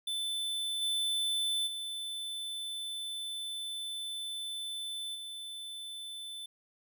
square tone with level steps, 3520 Hz, A7, in tune, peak -33 / -30 / -37 / -41 dBFS, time 0.07-6.46 s, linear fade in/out 5 ms, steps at 0.81 / 1.66 / 5.14 s, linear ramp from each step 20 ms, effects none

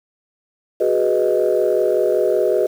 sine chord, G# minor seventh, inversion third, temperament equal, 370 / 415.3 / 493.9 / 622.3 Hz, F#4 / G#4 / B4 / D#5, 0 / 0 / 0 / 0 cents, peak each -19 dBFS, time 0.8-2.67 s, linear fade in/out 10 ms, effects tanh soft clip ceiling -6 dBFS + 7-bit

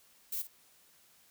violet noise with echo, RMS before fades -36 dBFS, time 0.32-0.42 s, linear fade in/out 5 ms, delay 53 ms, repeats 1, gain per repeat -13 dB, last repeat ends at 0.473 s, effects white hiss -64 dBFS RMS until 1.3 s

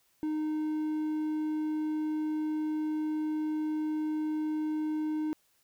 triangle tone, 308.2 Hz, D#4, 16 cents flat, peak -27 dBFS, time 0.23-5.33 s, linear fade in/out 0 ms, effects white hiss -70 dBFS RMS until 5.63 s

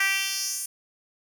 10% pulse tone with high-pass filter sweep, 390 Hz, G4, 9 cents flat, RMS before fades -27 dBFS, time 0-0.66 s, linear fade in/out 5 ms, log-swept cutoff 1800 to 8900 Hz, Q 2.2, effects none

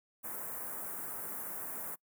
white band-stop noise, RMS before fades -41 dBFS, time 0.23-1.96 s, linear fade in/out 20 ms, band 1600 to 10000 Hz, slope 24 dB/octave, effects noise-tail reverb RT60 0.1 s tail -25 dB re dry + high-pass 150 Hz 12 dB/octave

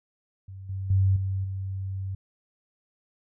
sine tone with level steps, 96 Hz, G2, 36 cents flat, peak -38 / -29 / -18 / -25 / -29 dBFS, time 0.48-2.15 s, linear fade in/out 5 ms, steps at 0.69 / 0.9 / 1.16 / 1.44 s, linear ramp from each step 5 ms, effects none

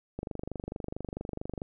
click train, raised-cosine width 2 ms, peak -22 dBFS, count 36, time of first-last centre 0.19-1.619 s, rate 24.5 Hz, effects none

